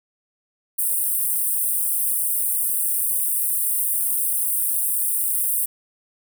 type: high-pass noise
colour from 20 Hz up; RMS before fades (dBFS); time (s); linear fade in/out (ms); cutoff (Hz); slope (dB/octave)
pink; -22; 0.78-5.66; 10; 8600; 96
effects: none